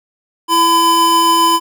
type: tone pair together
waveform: square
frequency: 333.9 / 1009 Hz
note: E4 / B5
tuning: +22 / +37 cents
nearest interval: octave + perfect fifth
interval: 1915 cents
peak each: -19 / -10 dBFS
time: 0.48-1.6 s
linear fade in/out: 50 ms
effects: none

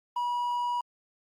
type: tone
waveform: triangle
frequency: 969 Hz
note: B5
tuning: 33 cents flat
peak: -25 dBFS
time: 0.16-0.81 s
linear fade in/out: 5 ms
effects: Opus 32 kbps

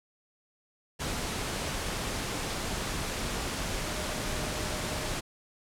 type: tone in noise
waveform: sine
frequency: 611 Hz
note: D#5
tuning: 32 cents flat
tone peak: -43 dBFS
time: 3.85-5.13 s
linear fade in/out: 20 ms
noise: pink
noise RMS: -33 dBFS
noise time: 0.99-5.21 s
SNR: -13 dB
effects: low-pass 10000 Hz 12 dB/octave

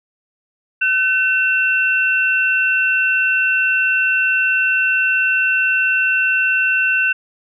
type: tone pair together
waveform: sine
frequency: 1518.5 / 2700 Hz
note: F#6 / E7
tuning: +44 / +41 cents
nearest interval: minor seventh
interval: 997 cents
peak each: -16 dBFS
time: 0.81-7.13 s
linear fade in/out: 10 ms
effects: none

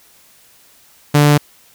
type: tone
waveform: sawtooth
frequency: 146.83 Hz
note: D3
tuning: in tune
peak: -4 dBFS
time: 1.14-1.38 s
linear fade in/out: 10 ms
effects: white hiss -49 dBFS RMS until 1.74 s

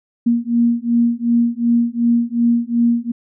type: beating tone pair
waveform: sine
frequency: 234.4 / 237.1 Hz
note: A#3 / A#3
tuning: +10 / +30 cents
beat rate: 2.7 Hz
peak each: -16 / -16 dBFS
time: 0.26-3.12 s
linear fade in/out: 10 ms
effects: none

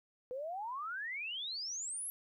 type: exponential sweep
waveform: sine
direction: up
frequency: 488 to 11490 Hz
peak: -38 dBFS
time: 0.31-2.1 s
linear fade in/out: 0 ms
effects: 13-bit

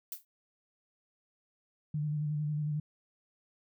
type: noise with exponential decay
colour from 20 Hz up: violet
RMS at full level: -35 dBFS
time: 0.12-0.25 s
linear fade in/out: 2 ms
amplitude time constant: 27 ms
type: tone with vibrato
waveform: sine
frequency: 150 Hz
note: D3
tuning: 37 cents sharp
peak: -30 dBFS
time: 1.94-2.8 s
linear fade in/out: 5 ms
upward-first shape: square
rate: 11 Hz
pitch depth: 25 cents each way
effects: none

